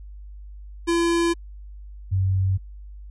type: tone pair in turn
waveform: square / sine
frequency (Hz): 338.9 / 95.1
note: E4 / F#2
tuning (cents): +48 / +48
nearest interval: octave + minor seventh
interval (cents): 2200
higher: first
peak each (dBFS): -19 / -18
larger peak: second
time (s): 0.87-1.34 / 2.11-2.58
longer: neither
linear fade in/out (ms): 20
effects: added 50 Hz sine -37 dBFS peak until 3.1 s + resampled to 24000 Hz